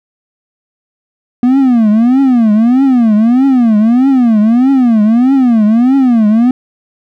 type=tone with vibrato; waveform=triangle; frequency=239.6 Hz; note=A#3; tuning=48 cents sharp; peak=-3 dBFS; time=1.43-6.51 s; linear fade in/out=2 ms; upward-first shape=triangle; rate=1.6 Hz; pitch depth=260 cents each way; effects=none